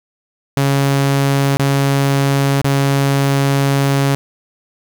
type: tone with dropouts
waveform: sawtooth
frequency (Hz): 138.59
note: C#3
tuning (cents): 0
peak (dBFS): -8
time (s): 0.57-4.15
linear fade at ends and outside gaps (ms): 0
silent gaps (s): 1.57-1.596 / 2.615-2.645
effects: 7-bit